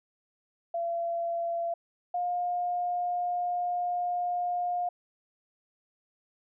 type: tone pair in turn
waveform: sine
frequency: 680 / 710.2 Hz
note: F5 / F5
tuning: -46 / +29 cents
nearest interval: minor second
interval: 75 cents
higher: second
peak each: -28 / -27 dBFS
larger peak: second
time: 0.74-1.74 / 2.14-4.89 s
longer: second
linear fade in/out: 5 ms
effects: none